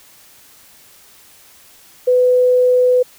sine tone, 500 Hz, B4, 21 cents sharp, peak -9 dBFS, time 2.07-3.03 s, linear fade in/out 10 ms, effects white hiss -46 dBFS RMS until 3.18 s

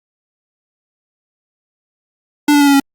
square tone with pitch steps, 293.7 / 289.3 / 285 / 280.8 / 276.6 Hz, D4 / D4 / C#4 / C#4 / C#4, 0 / -26 / +48 / +22 / -4 cents, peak -8 dBFS, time 2.48-2.8 s, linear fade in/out 5 ms, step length 64 ms, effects Opus 48 kbps

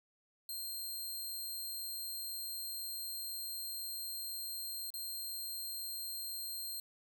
10% pulse tone with dropouts, 4186 Hz, C8, in tune, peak -33 dBFS, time 0.49-6.8 s, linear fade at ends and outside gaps 2 ms, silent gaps 4.904-4.939 s, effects none

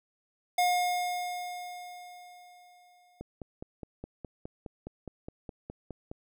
square tone with exponential decay, 716 Hz, F5, 43 cents sharp, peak -23 dBFS, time 0.58-3.21 s, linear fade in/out 5 ms, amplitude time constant 570 ms
click train, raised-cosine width 2 ms, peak -26 dBFS, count 15, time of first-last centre 3.21-6.115 s, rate 4.82 Hz
effects none

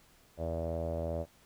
sawtooth tone with low-pass filter, 82.41 Hz, E2, in tune, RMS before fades -35 dBFS, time 0.37-1.26 s, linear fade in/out 50 ms, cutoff 600 Hz, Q 7.9, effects pink hiss -63 dBFS RMS until 1.45 s

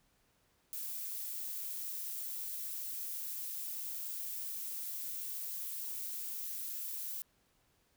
violet noise, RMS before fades -41 dBFS, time 0.73-7.22 s, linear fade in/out 0 ms, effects pink hiss -73 dBFS RMS until 7.96 s

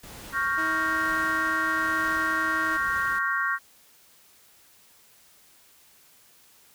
pink noise with tremolo, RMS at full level -42 dBFS, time 0.03-3.19 s, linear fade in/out 5 ms, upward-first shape triangle, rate 1.1 Hz, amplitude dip 55%
sine chord, G half-diminished seventh, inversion second, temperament equal, 1108.7 / 1396.9 / 1568 / 1864.7 Hz, Db6 / F6 / G6 / Bb6, 0 / 0 / 0 / 0 cents, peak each -29 dBFS, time 0.32-3.59 s, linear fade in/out 50 ms
sawtooth tone, 319.9 Hz, D#4, 48 cents sharp, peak -29 dBFS, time 0.57-2.78 s, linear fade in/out 20 ms
effects white hiss -57 dBFS RMS until 6.74 s

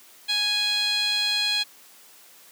15% pulse tone with band-pass filter, 830.6 Hz, G#5, in tune, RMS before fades -24 dBFS, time 0.28-1.64 s, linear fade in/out 20 ms, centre 4100 Hz, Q 3.9, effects white hiss -51 dBFS RMS until 2.51 s + high-pass 200 Hz 12 dB/octave

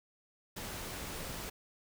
pink noise, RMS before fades -42 dBFS, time 0.56-1.5 s, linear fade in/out 10 ms, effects none

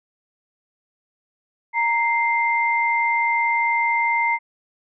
sine tone pair together, 931.2 / 2094 Hz, A#5 / C7, -2 / +1 cents, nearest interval octave + major second, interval 1403 cents, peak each -20 dBFS, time 1.73-4.39 s, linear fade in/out 50 ms, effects none

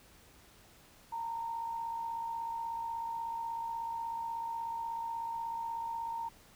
sine tone with amplitude modulation, 920 Hz, A#5, 23 cents flat, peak -33 dBFS, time 1.12-6.29 s, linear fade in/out 10 ms, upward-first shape sine, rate 56.4 Hz, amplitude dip 45%, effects pink hiss -60 dBFS RMS until 6.55 s

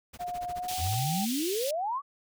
pink noise with tremolo, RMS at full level -44 dBFS, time 0.13-1 s, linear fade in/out 10 ms, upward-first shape sine, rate 14 Hz, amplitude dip 100%
sine tone with pitch glide, 712 to 776.4 Hz, F5 to G5, +33 to -17 cents, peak -32 dBFS, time 0.19-1.26 s, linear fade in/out 20 ms, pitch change +150 cents, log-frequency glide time 0.55-1.03 s
pink high-pass noise, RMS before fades -36 dBFS, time 0.68-1.71 s, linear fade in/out 5 ms, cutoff 2800 Hz, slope 24 dB/octave
sine exponential sweep, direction up, 77.78 to 1174.7 Hz, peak -28 dBFS, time 0.78-2.02 s, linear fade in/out 50 ms
effects none

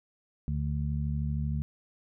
harmonic tone, 73 Hz, D2, 10 cents flat, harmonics 1 / 2 / 3, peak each -31 / -31 / -37 dBFS, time 0.48-1.62 s, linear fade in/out 0 ms, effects none

